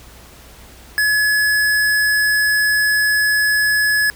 square tone, 1700 Hz, G#6, 40 cents sharp, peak -14 dBFS, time 0.98-4.1 s, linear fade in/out 0 ms, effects added 60 Hz sine -44 dBFS peak until 4.15 s + pink hiss -43 dBFS RMS until 4.15 s

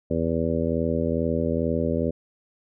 harmonic tone, 82.3 Hz, E2, 2 cents flat, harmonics 1 / 2 / 3 / 4 / 5 / 6 / 7, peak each -30 / -29 / -27 / -32 / -30 / -29 / -30 dBFS, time 0.1-2.11 s, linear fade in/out 10 ms, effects none

